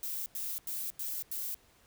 violet noise bursts, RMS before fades -37 dBFS, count 5, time 0.03-1.544 s, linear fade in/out 0 ms, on 230 ms, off 91 ms, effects pink hiss -64 dBFS RMS until 1.86 s

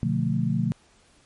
sine chord, B half-diminished seventh, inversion none, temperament just, 123.47 / 148.16 / 177.8 / 222.2 Hz, B2 / D3 / F3 / A3, 0 / +16 / +31 / +17 cents, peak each -27 dBFS, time 0.03-0.72 s, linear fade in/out 0 ms, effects pink hiss -59 dBFS RMS until 1.25 s + MP3 48 kbps

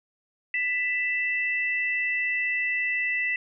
sine tone pair together, 1986 / 2651 Hz, B6 / E7, +9 / +9 cents, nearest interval perfect fourth, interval 500 cents, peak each -25 / -29 dBFS, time 0.54-3.36 s, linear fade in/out 2 ms, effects none

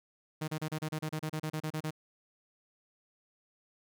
sawtooth tone bursts, 155.56 Hz, D#3, in tune, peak -29 dBFS, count 15, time 0.41-1.908 s, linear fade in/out 10 ms, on 70 ms, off 32 ms, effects none

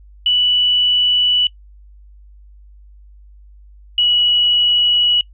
sine tone pair in turn, 2960 / 2928 Hz, F#7 / F#7, 0 / -19 cents, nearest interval unison, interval 19 cents, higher first, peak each -11 dBFS, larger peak neither, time 0.26-1.47 / 3.98-5.21 s, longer second, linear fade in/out 2 ms, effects noise-tail reverb RT60 0.1 s tail -22 dB re dry + added 50 Hz sine -40 dBFS peak until 5.33 s

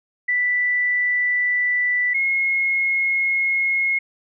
sine tone pair in turn, 1975.5 / 2162 Hz, B6 / C#7, 0 / -44 cents, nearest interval major second, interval 156 cents, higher second, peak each -17 dBFS, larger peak neither, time 0.28-2.14 / 2.14-3.99 s, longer first, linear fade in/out 10 ms, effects none

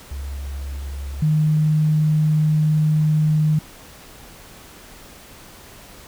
sine tone pair in turn, 69 / 153.83 Hz, C#2 / D#3, -7 / -19 cents, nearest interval octave + major second, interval 1388 cents, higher second, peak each -26 / -14 dBFS, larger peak second, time 0.11-1.22 / 1.22-3.59 s, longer second, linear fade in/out 5 ms, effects pink hiss -43 dBFS RMS until 6.07 s

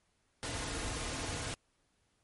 pink noise with comb filter, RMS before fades -38 dBFS, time 0.43-1.54 s, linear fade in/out 0 ms, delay 5.2 ms, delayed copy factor -0.5, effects pink hiss -75 dBFS RMS until 2.23 s + MP3 48 kbps

